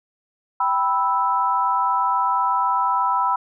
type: chord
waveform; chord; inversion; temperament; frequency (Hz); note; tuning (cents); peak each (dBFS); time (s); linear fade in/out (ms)
sine; E minor; first; equal with one note detuned; 784 / 987.8 / 1313.9; G5 / B5 / E6; 0 / 0 / -6; -25 / -19 / -23; 0.6-3.36; 5
effects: none